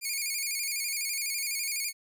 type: tone with vibrato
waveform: 10% pulse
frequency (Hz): 2300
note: D7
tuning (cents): -37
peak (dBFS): -21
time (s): 0.01-1.93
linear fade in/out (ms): 50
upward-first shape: square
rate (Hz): 12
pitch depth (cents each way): 76
effects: none